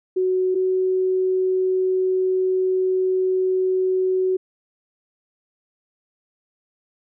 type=tone pair in turn; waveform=sine; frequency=371.1 / 373.2 Hz; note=F#4 / F#4; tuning=+5 / +15 cents; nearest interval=unison; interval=10 cents; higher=second; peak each=-17 / -17 dBFS; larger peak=neither; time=0.16-0.55 / 0.55-4.37 s; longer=second; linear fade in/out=10 ms; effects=none